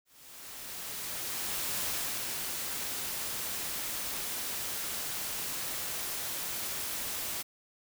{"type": "noise with ADSR envelope", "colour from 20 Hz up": "white", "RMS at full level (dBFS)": -33, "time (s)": [0.05, 7.43], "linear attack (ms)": 1800, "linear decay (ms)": 400, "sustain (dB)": -3, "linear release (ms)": 17, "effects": []}